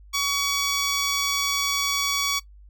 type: tone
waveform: 10% pulse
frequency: 1130 Hz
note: C#6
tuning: 33 cents sharp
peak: -14 dBFS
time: 0.13-2.4 s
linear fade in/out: 20 ms
effects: noise-tail reverb RT60 0.1 s tail -18 dB re dry + added 50 Hz sine -45 dBFS peak until 2.69 s